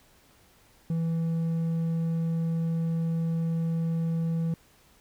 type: tone with hard clipping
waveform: sine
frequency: 164.81 Hz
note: E3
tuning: in tune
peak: -26 dBFS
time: 0.9-4.54 s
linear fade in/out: 2 ms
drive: 3 dB
effects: pink hiss -60 dBFS RMS until 5 s

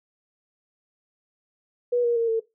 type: tone with pitch steps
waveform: sine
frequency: 486 / 473.5 / 461.4 / 449.5 Hz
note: B4 / A#4 / A#4 / A4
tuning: -28 / +27 / -18 / +37 cents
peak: -19 dBFS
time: 1.92-2.4 s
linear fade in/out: 10 ms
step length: 120 ms
effects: noise-tail reverb RT60 0.2 s tail -18 dB re dry

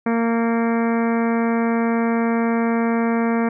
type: harmonic tone with a mistuned harmonic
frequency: 230.5 Hz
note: A#3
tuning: 19 cents flat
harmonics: 1 / 2 / 3 / 4 / 5 / 6 / 7 / 8 / 9 / 10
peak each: -18 / -24 / -28 / -30 / -32 / -34 / -35 / -36 / -37 / -38 dBFS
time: 0.06-3.49 s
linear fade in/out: 5 ms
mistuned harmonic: 9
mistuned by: +33 cents
effects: none

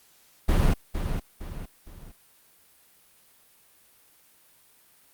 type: noise with echo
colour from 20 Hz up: brown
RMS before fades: -20 dBFS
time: 0.48-0.74 s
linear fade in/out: 10 ms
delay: 460 ms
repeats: 3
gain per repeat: -8 dB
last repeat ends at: 2.12 s
effects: white hiss -59 dBFS RMS until 5.13 s + Opus 48 kbps

